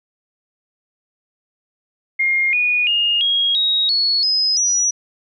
sine tone with pitch steps, 2128 / 2459 / 2841 / 3282 / 3792 / 4381 / 5061 / 5848 Hz, C7 / D#7 / F7 / G#7 / A#7 / C#8 / D#8 / F#8, +29 / -21 / +29 / -21 / +29 / -21 / +29 / -21 cents, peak -14 dBFS, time 2.19-4.91 s, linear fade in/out 10 ms, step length 340 ms, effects none

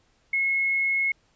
sine tone, 2174 Hz, C#7, 34 cents flat, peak -21 dBFS, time 0.33-1.12 s, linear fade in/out 5 ms, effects pink hiss -65 dBFS RMS until 1.35 s + resampled to 16000 Hz

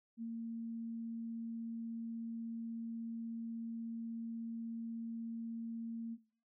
sine tone, 229.1 Hz, A#3, 30 cents flat, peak -39 dBFS, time 0.17-6.18 s, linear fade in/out 50 ms, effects noise-tail reverb RT60 0.5 s tail -20 dB re dry

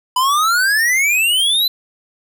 square exponential sweep, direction up, 987.8 to 4070 Hz, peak -13 dBFS, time 0.16-1.68 s, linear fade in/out 5 ms, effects none

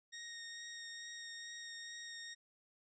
15% pulse tone with vibrato, 1862 Hz, A#6, 2 cents flat, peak -40 dBFS, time 0.12-2.35 s, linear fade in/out 20 ms, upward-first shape triangle, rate 2.3 Hz, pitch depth 13 cents each way, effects resampled to 16000 Hz

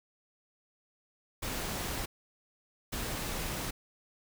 pink noise bursts at uneven times, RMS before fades -36 dBFS, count 2, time 1.42-2.06 / 2.92-3.71 s, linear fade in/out 10 ms, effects none

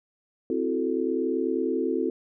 sine chord, F# half-diminished seventh, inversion second, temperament equal, 261.6 / 329.6 / 370 / 440 Hz, C4 / E4 / F#4 / A4, 0 / 0 / 0 / 0 cents, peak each -29 dBFS, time 0.5-2.1 s, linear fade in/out 2 ms, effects none

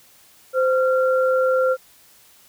sine tone pair together, 517.7 / 1378 Hz, C5 / F6, -18 / -24 cents, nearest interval octave + perfect fourth, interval 1694 cents, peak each -16 / -23 dBFS, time 0.53-1.77 s, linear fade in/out 50 ms, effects white hiss -52 dBFS RMS until 2.48 s

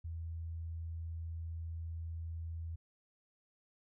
sine tone, 82.41 Hz, E2, in tune, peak -39 dBFS, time 0.04-2.76 s, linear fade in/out 10 ms, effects none

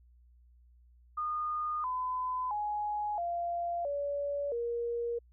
sine tone with pitch steps, 1224 / 1011.6 / 836 / 690.9 / 571 / 471.9 Hz, D#6 / B5 / G#5 / F5 / D5 / A#4, -29 / +41 / +11 / -19 / -49 / +21 cents, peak -31 dBFS, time 1.17-5.19 s, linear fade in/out 10 ms, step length 670 ms, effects added 60 Hz sine -58 dBFS peak until 5.32 s

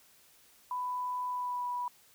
sine tone with pitch glide, 995 to 981.3 Hz, B5 to B5, +13 to -11 cents, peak -32 dBFS, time 0.71-1.88 s, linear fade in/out 2 ms, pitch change -24 cents, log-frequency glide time 1.28-1.67 s, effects white hiss -62 dBFS RMS until 2.14 s

